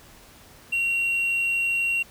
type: tone with hard clipping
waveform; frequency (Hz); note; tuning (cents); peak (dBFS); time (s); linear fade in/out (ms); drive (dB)
sine; 2746; F7; -30; -22; 0.72-2.03; 10; 2
effects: pink hiss -50 dBFS RMS until 2.1 s